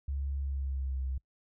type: tone with pitch glide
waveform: sine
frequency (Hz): 69.3 to 65.68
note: C#2 to C2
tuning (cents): 0 to +7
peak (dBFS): -31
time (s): 0.08-1.18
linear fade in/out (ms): 5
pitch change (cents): -93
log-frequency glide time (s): 0.4-1.02
effects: noise-tail reverb RT60 0.1 s tail -25 dB re dry